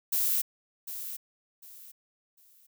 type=noise with echo; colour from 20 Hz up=violet; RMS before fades=-27 dBFS; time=0.12-0.42 s; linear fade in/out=10 ms; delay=750 ms; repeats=3; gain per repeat=-11 dB; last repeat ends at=2.67 s; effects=none